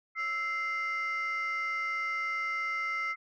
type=tone pair together; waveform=sine; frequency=1318.5 / 2083 Hz; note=E6 / C7; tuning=0 / -8 cents; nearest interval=minor sixth; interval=792 cents; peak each=-32 / -30 dBFS; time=0.15-3.16 s; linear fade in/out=50 ms; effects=tanh soft clip ceiling -27 dBFS